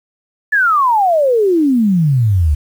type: exponential sweep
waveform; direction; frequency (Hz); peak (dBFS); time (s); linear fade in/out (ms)
sine; down; 1760 to 69.9; -9; 0.52-2.55; 10
effects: 7-bit